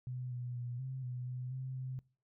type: tone with pitch steps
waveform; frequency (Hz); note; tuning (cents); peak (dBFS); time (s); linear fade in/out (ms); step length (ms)
sine; 126 / 123.1 / 121.7 / 131.3 / 124.5 / 126 / 130.6 / 129.5; B2 / B2 / B2 / C3 / B2 / B2 / C3 / C3; +35 / -5 / -25 / +6 / +14 / +35 / -3 / -17; -38; 0.07-1.99; 0; 240
effects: noise-tail reverb RT60 0.4 s tail -23 dB re dry